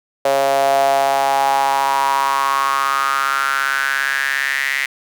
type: tone with high-pass filter sweep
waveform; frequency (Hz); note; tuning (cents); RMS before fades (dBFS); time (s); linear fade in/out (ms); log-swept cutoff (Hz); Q
sawtooth; 137.3; C#3; -16; -17; 0.25-4.86; 5; 590 to 2000; 6.8
effects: none